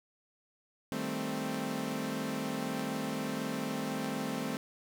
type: chord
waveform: sawtooth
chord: A half-diminished seventh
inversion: second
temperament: equal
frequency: 155.56 / 196 / 220 / 261.6 Hz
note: Eb3 / G3 / A3 / C4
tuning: 0 / 0 / 0 / 0 cents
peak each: -38 / -37 / -34 / -33 dBFS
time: 0.92-4.57 s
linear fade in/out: 0 ms
effects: none